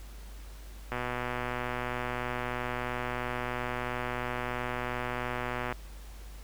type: click train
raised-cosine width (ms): 0.5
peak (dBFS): -18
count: 592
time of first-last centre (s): 0.92-5.725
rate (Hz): 123
effects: added 50 Hz sine -43 dBFS peak until 6.43 s + pink hiss -54 dBFS RMS until 6.43 s